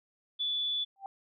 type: tone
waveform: sine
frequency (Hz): 3458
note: A7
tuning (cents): -31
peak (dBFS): -29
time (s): 0.39-0.85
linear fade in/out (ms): 20
type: tone with exponential growth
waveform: sine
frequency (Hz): 784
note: G5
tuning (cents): 0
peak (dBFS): -33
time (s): 0.96-1.06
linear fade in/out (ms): 1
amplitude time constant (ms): 21
effects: none